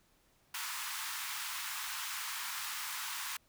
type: high-pass noise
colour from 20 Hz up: pink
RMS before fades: -40 dBFS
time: 0.54-3.37 s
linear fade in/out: 5 ms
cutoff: 940 Hz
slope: 48 dB/octave
effects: pink hiss -70 dBFS RMS until 3.48 s